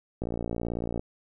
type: click train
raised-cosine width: 2 ms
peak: -18 dBFS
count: 46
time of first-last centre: 0.22-0.995 s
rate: 58.1 Hz
effects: none